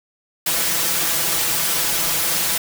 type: noise with comb filter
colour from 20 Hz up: white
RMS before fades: -20 dBFS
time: 0.46-2.58 s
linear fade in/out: 5 ms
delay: 6 ms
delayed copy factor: +0.9
effects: none